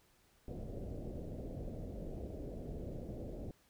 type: low-pass noise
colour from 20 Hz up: pink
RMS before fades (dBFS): -44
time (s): 0.48-3.51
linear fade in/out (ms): 2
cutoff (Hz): 640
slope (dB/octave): 48
effects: pink hiss -70 dBFS RMS until 3.69 s